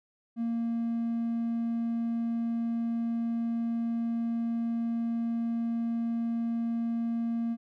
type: tone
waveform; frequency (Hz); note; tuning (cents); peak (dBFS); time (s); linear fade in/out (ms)
triangle; 231.6; A#3; -11; -25; 0.36-7.57; 50
effects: tanh soft clip ceiling -21 dBFS